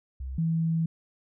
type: tone pair in turn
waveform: sine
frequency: 65.41 / 163.54 Hz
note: C2 / E3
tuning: 0 / -13 cents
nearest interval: octave + major third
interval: 1587 cents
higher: second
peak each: -32 / -23 dBFS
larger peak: second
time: 0.2-0.38 / 0.38-0.86 s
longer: second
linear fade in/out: 5 ms
effects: none